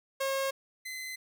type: tone pair in turn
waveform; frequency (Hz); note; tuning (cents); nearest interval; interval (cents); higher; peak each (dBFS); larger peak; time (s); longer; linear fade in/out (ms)
sawtooth; 541 / 2043; C#5 / C7; -42 / -42; octave + major seventh; 2300; second; -25 / -34; first; 0.2-0.51 / 0.85-1.16; neither; 10
effects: none